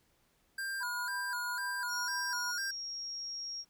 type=tone with vibrato; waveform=square; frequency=1509 Hz; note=F#6; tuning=34 cents sharp; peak=-36 dBFS; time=0.58-2.71 s; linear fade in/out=5 ms; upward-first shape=square; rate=2 Hz; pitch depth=88 cents each way
type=tone with tremolo; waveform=sine; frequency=987.8 Hz; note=B5; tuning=in tune; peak=-38 dBFS; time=0.8-2.52 s; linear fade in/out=20 ms; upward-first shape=sine; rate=6 Hz; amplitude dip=35%
type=tone; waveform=sine; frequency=5588 Hz; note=F8; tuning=in tune; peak=-38 dBFS; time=1.88-3.65 s; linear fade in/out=50 ms
effects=pink hiss -72 dBFS RMS until 3.69 s